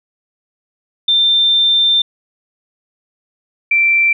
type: tone pair in turn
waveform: sine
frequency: 3580 / 2346 Hz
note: A7 / D7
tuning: +29 / -2 cents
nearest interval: perfect fifth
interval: 731 cents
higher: first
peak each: -9 dBFS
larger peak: neither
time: 1.08-2.02 / 3.71-4.13 s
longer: first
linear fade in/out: 5 ms
effects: none